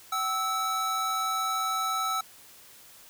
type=tone pair together; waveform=square; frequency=761 / 1308.9 Hz; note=F#5 / E6; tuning=+48 / -13 cents; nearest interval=major sixth; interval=939 cents; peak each=-35 / -28 dBFS; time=0.12-2.21 s; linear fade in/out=5 ms; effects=white hiss -52 dBFS RMS until 3.09 s